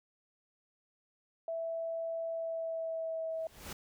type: tone with pitch glide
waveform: sine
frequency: 659.3 to 647.6 Hz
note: E5 to E5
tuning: 0 to -31 cents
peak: -34 dBFS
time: 1.48-3.47 s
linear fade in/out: 2 ms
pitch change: -31 cents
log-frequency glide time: 2.3-3.27 s
type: noise with exponential growth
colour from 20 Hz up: pink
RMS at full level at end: -40 dBFS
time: 3.3-3.73 s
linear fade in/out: 5 ms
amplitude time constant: 93 ms
effects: none